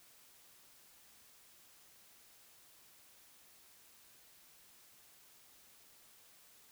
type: silence
effects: white hiss -63 dBFS RMS until 6.71 s